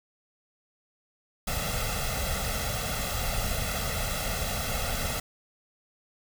pink noise with comb filter, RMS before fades -30 dBFS, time 1.47-5.2 s, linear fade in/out 5 ms, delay 1.5 ms, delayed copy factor +0.85, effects none

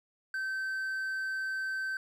triangle tone, 1546 Hz, G6, 24 cents flat, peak -30 dBFS, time 0.34-1.97 s, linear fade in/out 2 ms, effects none

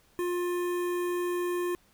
square tone with notch filter, 353.5 Hz, F4, 21 cents sharp, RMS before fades -30 dBFS, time 0.19-1.75 s, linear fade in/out 0 ms, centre 4600 Hz, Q 0.77, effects pink hiss -64 dBFS RMS until 1.93 s

